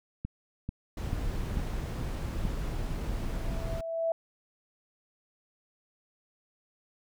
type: click train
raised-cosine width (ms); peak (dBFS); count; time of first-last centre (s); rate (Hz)
5; -21; 6; 0.25-2.453; 2.27
type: noise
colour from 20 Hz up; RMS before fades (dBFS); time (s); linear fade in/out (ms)
brown; -33; 0.97-3.81; 5
type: tone with exponential growth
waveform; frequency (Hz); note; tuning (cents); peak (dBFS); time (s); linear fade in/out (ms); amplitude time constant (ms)
sine; 659.3; E5; 0; -24; 3.01-4.12; 2; 240
effects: none